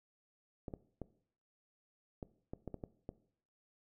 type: clicks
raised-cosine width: 2 ms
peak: -29 dBFS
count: 9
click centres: 0.682 / 0.738 / 1.017 / 2.228 / 2.535 / 2.677 / 2.743 / 2.838 / 3.091 s
effects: noise-tail reverb RT60 0.6 s tail -18 dB re dry